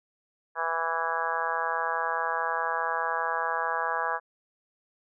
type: harmonic tone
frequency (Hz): 164.81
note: E3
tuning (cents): 0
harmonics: 3 / 4 / 5 / 6 / 7 / 8 / 9 / 10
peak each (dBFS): -37 / -36 / -34 / -32 / -33 / -37 / -37 / -33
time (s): 0.55-4.2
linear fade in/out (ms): 50
effects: none